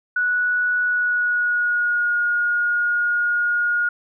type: tone with pitch glide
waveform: sine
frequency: 1471 to 1434.1 Hz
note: F#6 to F6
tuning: -11 to +45 cents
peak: -17 dBFS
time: 0.16-3.89 s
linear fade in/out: 5 ms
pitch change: -44 cents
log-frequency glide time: 0.82-2.17 s
effects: none